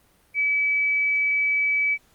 sine tone, 2292 Hz, D7, 43 cents flat, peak -19 dBFS, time 0.34-1.98 s, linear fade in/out 50 ms, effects pink hiss -60 dBFS RMS until 2.14 s + Opus 32 kbps

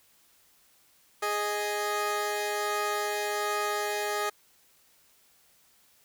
15% pulse tone pair together, 415.3 / 622.3 Hz, G#4 / D#5, 0 / 0 cents, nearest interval perfect fifth, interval 700 cents, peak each -23 / -27 dBFS, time 1.22-4.3 s, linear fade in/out 10 ms, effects white hiss -63 dBFS RMS until 6.04 s

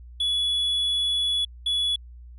triangle tone pair in turn, 3401 / 3401 Hz, G#7 / G#7, +40 / +40 cents, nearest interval unison, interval 0 cents, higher neither, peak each -20 / -20 dBFS, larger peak neither, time 0.2-1.45 / 1.66-1.96 s, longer first, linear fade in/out 5 ms, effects added 60 Hz sine -41 dBFS peak until 2.38 s + resampled to 32000 Hz

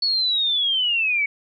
sine linear sweep, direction down, 4435 to 2217 Hz, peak -18 dBFS, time 0.02-1.26 s, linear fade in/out 5 ms, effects none

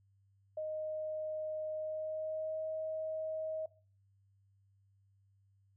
sine tone with pitch glide, 621 to 631.5 Hz, D#5 to D#5, -3 to +26 cents, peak -36 dBFS, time 0.57-3.66 s, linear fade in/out 5 ms, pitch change +29 cents, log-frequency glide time 1.73-2.68 s, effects noise-tail reverb RT60 0.4 s tail -19 dB re dry + added 98 Hz sine -67 dBFS peak until 5.76 s

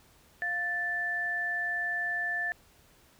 sine tone pair together, 698.5 / 1760 Hz, F5 / A6, 0 / 0 cents, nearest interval octave + major third, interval 1600 cents, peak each -39 / -29 dBFS, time 0.42-2.52 s, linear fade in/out 0 ms, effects pink hiss -61 dBFS RMS until 3.19 s

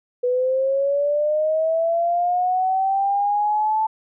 sine linear sweep, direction up, 490 to 880 Hz, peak -17 dBFS, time 0.23-3.87 s, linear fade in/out 10 ms, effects none

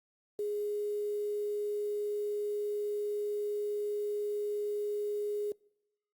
sine tone with quantisation, 415.3 Hz, G#4, in tune, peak -31 dBFS, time 0.39-5.52 s, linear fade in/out 2 ms, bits 9, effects noise-tail reverb RT60 0.9 s tail -26 dB re dry + Opus 48 kbps

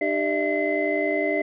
sine tone cluster, 302.6 / 393.5 / 600 / 660 / 2045 Hz, D#4 / G4 / D5 / E5 / C7, -48 / +7 / +37 / +2 / -40 cents, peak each -27 dBFS, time 0.01-1.42 s, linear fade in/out 5 ms, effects tanh soft clip ceiling -11 dBFS

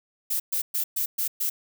violet noise bursts, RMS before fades -26 dBFS, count 6, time 0.3-1.5 s, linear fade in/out 10 ms, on 100 ms, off 120 ms, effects none

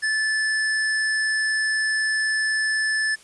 square tone, 1744 Hz, A6, 16 cents flat, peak -21 dBFS, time 0.02-3.16 s, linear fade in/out 20 ms, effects white hiss -50 dBFS RMS until 3.23 s + resampled to 24000 Hz

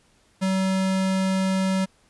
square tone, 190 Hz, F#3, 46 cents sharp, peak -21 dBFS, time 0.41-1.86 s, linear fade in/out 20 ms, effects pink hiss -61 dBFS RMS until 2.09 s + resampled to 24000 Hz

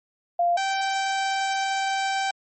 sine / sawtooth tone pair in turn, 695 / 777.6 Hz, F5 / G5, -9 / -14 cents, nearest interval major second, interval 195 cents, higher second, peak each -18 / -19 dBFS, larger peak first, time 0.39-0.57 / 0.57-2.31 s, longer second, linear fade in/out 5 ms, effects MP3 32 kbps

